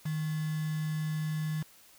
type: tone with quantisation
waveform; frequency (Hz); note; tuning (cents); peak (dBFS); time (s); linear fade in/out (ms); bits
sine; 155.56; D#3; 0; -30; 0.05-1.63; 10; 7
effects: white hiss -58 dBFS RMS until 1.98 s